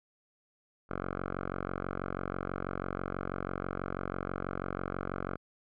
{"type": "tone with low-pass filter", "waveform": "5% pulse", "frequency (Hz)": 46.13, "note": "F#1", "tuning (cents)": -4, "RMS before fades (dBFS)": -37, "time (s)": [0.89, 5.37], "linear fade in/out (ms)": 20, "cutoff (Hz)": 1300, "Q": 2.5, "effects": []}